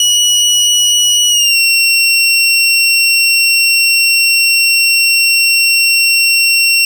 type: tone with pitch glide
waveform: 25% pulse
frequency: 2926 to 2730 Hz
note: F#7 to F7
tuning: -20 to -40 cents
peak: -4 dBFS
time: 0-6.85 s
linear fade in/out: 2 ms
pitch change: -120 cents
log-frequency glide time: 1.29-1.57 s
effects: none